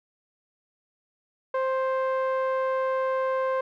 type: tone with low-pass filter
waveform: sawtooth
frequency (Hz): 525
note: C5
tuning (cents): +6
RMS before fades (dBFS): -26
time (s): 1.54-3.61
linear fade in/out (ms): 5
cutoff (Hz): 1200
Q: 1.2
effects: none